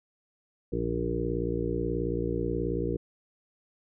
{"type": "harmonic tone with a mistuned harmonic", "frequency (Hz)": 58.5, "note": "A#1", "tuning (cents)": 7, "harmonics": [1, 2, 3, 5, 6, 7, 8], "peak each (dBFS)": [-35, -36, -35, -35, -34, -35, -34], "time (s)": [0.72, 2.97], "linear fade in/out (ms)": 10, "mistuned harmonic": 1, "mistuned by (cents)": 37, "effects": []}